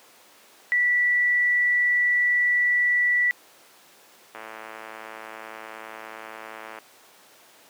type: tone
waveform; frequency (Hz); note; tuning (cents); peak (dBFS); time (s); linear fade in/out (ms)
sine; 1958; B6; -15; -18; 0.72-3.31; 0
type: click train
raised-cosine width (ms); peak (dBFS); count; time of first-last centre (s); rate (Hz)
0.5; -22; 269; 4.35-6.786; 110
effects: pink hiss -52 dBFS RMS until 7.69 s + high-pass 400 Hz 12 dB/octave